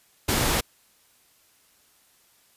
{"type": "noise", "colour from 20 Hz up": "pink", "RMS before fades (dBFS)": -23, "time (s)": [0.28, 0.61], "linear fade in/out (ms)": 10, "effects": ["white hiss -61 dBFS RMS until 2.56 s", "resampled to 32000 Hz"]}